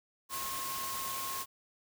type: tone in noise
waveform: sine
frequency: 1077 Hz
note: C6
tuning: 50 cents sharp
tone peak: -39 dBFS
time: 0.29-1.46 s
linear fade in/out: 50 ms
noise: white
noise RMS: -39 dBFS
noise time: 0.29-1.46 s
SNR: -3 dB
effects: none